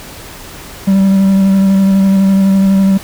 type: tone with vibrato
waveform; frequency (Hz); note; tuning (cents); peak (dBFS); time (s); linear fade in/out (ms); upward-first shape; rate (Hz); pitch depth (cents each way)
triangle; 193.9; G3; -19; -4; 0.87-2.98; 10; square; 12; 13
effects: pink hiss -31 dBFS RMS until 3.03 s